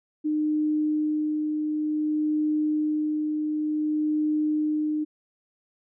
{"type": "tone with tremolo", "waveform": "sine", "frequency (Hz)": 304.6, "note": "D#4", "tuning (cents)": -37, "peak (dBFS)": -21, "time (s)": [0.24, 5.05], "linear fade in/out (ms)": 20, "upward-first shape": "sine", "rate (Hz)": 0.55, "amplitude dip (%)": 30, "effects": []}